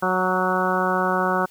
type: harmonic tone with a mistuned harmonic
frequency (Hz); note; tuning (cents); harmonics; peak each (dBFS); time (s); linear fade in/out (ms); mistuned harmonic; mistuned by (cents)
184.5; F#3; -5; 1 / 2 / 3 / 4 / 5 / 6 / 7 / 8; -27 / -27 / -27 / -27 / -27 / -27 / -27 / -27; 0.02-1.46; 10; 6; +20
effects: white hiss -53 dBFS RMS until 1.5 s